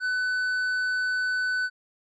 sine tone with tanh clipping, 1500 Hz, F#6, 23 cents sharp, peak -25 dBFS, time 0-1.7 s, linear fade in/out 50 ms, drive 6 dB, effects none

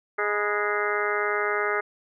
harmonic tone with a mistuned harmonic, 207.7 Hz, G#3, in tune, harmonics 2 / 3 / 4 / 5 / 6 / 7 / 8 / 9 / 10, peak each -28 / -34 / -34 / -39 / -29 / -31 / -33 / -35 / -32 dBFS, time 0.18-1.81 s, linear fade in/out 10 ms, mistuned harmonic 5, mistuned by -89 cents, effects none

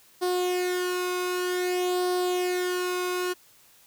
sawtooth tone with flanger, 361.3 Hz, F#4, 41 cents flat, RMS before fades -27 dBFS, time 0.21-3.34 s, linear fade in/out 20 ms, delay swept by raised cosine 0.21 to 0.81 ms, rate 0.53 Hz, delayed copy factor +0.6, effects white hiss -57 dBFS RMS until 3.86 s

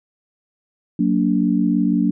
sine chord, Gb augmented, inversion none, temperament just, 185 / 231.2 / 289.1 Hz, Gb3 / Bb3 / D4, 0 / -14 / -27 cents, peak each -19 dBFS, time 0.99-2.11 s, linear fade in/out 5 ms, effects none

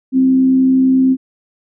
sine tone with frequency modulation, 261.6 Hz, C4, in tune, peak -8 dBFS, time 0.12-1.17 s, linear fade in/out 50 ms, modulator 70.9 Hz, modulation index 0.21, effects none

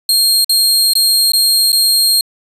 sawtooth tone with dropouts, 4224 Hz, C8, 16 cents sharp, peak -6 dBFS, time 0.09-2.21 s, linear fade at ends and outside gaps 2 ms, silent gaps 0.445-0.494 / 0.935-0.953 / 1.32-1.334 / 1.72-1.728 s, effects resampled to 32000 Hz

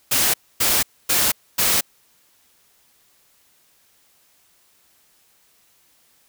white noise bursts, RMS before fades -18 dBFS, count 4, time 0.11-1.81 s, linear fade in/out 10 ms, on 230 ms, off 260 ms, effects white hiss -59 dBFS RMS until 6.28 s

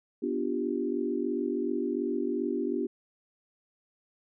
sine chord, G dominant seventh, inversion first, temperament equal, 246.9 / 293.7 / 349.2 / 392 Hz, B3 / D4 / F4 / G4, 0 / 0 / 0 / 0 cents, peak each -33 dBFS, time 0.22-2.87 s, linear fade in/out 10 ms, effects none

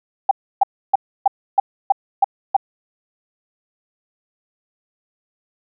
sine tone bursts, 789 Hz, G5, 11 cents sharp, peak -8 dBFS, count 8, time 0.29-2.566 s, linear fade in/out 5 ms, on 22 ms, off 300 ms, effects none

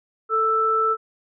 sine tone pair together, 442.3 / 1322.8 Hz, A4 / E6, +9 / +6 cents, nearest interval octave + perfect fifth, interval 1897 cents, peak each -24 / -18 dBFS, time 0.29-0.97 s, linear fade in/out 50 ms, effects none

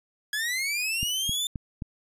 sawtooth linear sweep, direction up, 1661.2 to 3573 Hz, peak -23 dBFS, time 0.33-1.47 s, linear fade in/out 2 ms
click train, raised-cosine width 5 ms, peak -20 dBFS, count 4, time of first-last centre 1.03-1.822 s, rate 3.79 Hz
effects resampled to 32000 Hz

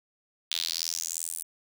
sawtooth tone with high-pass filter sweep, 82.8 Hz, E2, 8 cents sharp, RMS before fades -33 dBFS, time 0.51-1.43 s, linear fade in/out 5 ms, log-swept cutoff 3500 to 10000 Hz, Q 3.8, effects none

